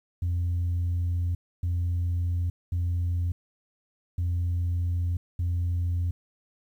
sine tone bursts at uneven times, 87.2 Hz, F2, 2 cents flat, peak -22 dBFS, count 5, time 0.22-1.35 / 1.63-2.5 / 2.72-3.32 / 4.18-5.17 / 5.39-6.11 s, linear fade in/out 5 ms, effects tanh soft clip ceiling -22 dBFS + 10-bit

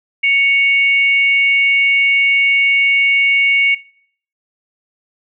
sine tone pair together, 2220 / 2794 Hz, C#7 / F7, +2 / 0 cents, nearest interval major third, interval 398 cents, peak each -11 / -19 dBFS, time 0.23-3.75 s, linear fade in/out 10 ms, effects noise-tail reverb RT60 0.6 s tail -21 dB re dry

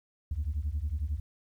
sine beating tone pair, 68.8 / 79.8 Hz, C#2 / D#2, -12 / +44 cents, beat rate 11 Hz, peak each -31 dBFS, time 0.31-1.2 s, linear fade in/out 5 ms, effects tanh soft clip ceiling -25 dBFS + 11-bit

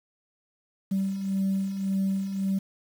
sine beating tone pair, 192.2 / 194 Hz, G3 / G3, -34 / -18 cents, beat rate 1.8 Hz, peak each -31 / -24 dBFS, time 0.91-2.59 s, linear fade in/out 10 ms, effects tanh soft clip ceiling -20 dBFS + 8-bit

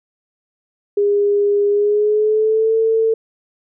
sine tone with pitch glide, 407.6 to 447.1 Hz, G#4 to A4, -32 to +28 cents, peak -12 dBFS, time 0.97-3.14 s, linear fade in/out 5 ms, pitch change +160 cents, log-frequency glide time 1.69-2.75 s, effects none

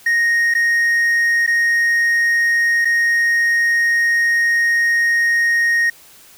triangle tone with dropouts, 1864.7 Hz, A#6, in tune, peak -11 dBFS, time 0.06-5.9 s, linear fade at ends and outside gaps 5 ms, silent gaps 0.54-0.549 / 1.465-1.475 / 2.848-2.853 s, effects white hiss -45 dBFS RMS until 6.37 s

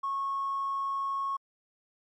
triangle tone with tanh clipping, 1097 Hz, C#6, 18 cents flat, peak -28 dBFS, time 0.03-1.37 s, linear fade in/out 10 ms, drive 1 dB, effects MP3 48 kbps

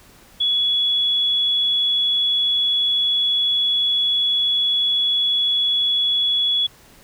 sine tone, 3383 Hz, G#7, 31 cents sharp, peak -16 dBFS, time 0.4-6.67 s, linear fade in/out 10 ms, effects pink hiss -49 dBFS RMS until 7.03 s

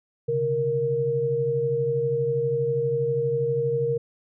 sine tone cluster, 130.3 / 142.7 / 467.2 Hz, C3 / D3 / A#4, -7 / -49 / +4 cents, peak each -31 / -31 / -22 dBFS, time 0.28-3.98 s, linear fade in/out 10 ms, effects none

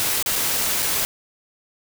white noise with dropouts, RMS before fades -22 dBFS, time 0-1.05 s, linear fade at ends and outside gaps 0 ms, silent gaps 0.226-0.261 / 0.356-0.359 / 0.822-0.826 s, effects none

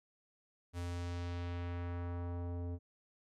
square tone with low-pass filter sweep, 87.31 Hz, F2, in tune, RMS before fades -40 dBFS, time 0.73-2.79 s, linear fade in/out 50 ms, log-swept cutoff 11000 to 470 Hz, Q 0.97, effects none

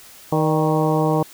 harmonic tone with a mistuned harmonic, 156.7 Hz, D#3, 13 cents sharp, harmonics 1 / 2 / 3 / 4 / 5 / 6 / 7, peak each -20 / -22 / -22 / -25 / -25 / -27 / -29 dBFS, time 0.32-1.23 s, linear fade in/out 5 ms, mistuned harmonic 4, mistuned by -58 cents, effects white hiss -44 dBFS RMS until 1.33 s

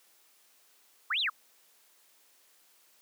sine linear two-way sweep, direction up then down, 990 to 4090 to 990 Hz, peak -27 dBFS, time 1.1-1.3 s, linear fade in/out 10 ms, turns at 1.2 s, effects white hiss -64 dBFS RMS until 3.01 s + high-pass 300 Hz 12 dB/octave

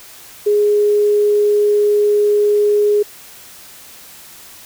sine tone, 415.3 Hz, G#4, in tune, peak -10 dBFS, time 0.46-3.03 s, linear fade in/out 10 ms, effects white hiss -39 dBFS RMS until 4.65 s

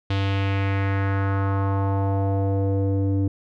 square tone with low-pass filter sweep, 98 Hz, G2, in tune, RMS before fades -22 dBFS, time 0.1-3.28 s, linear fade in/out 5 ms, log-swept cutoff 3500 to 340 Hz, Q 2.3, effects none

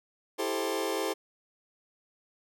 sawtooth chord, A minor seventh, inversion second, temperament just, 330 / 396 / 440 / 528 Hz, E4 / G4 / A4 / C5, +2 / +18 / 0 / +16 cents, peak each -31 / -30 / -30 / -31 dBFS, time 0.38-1.14 s, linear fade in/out 20 ms, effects none

